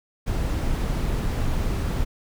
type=noise; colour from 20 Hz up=brown; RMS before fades=-24 dBFS; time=0.26-2.05 s; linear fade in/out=20 ms; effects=none